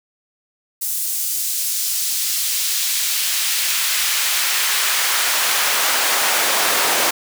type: noise with high-pass filter sweep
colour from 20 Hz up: pink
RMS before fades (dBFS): -19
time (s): 0.81-7.11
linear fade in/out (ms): 10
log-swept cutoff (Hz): 8700 to 540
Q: 0.76
effects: none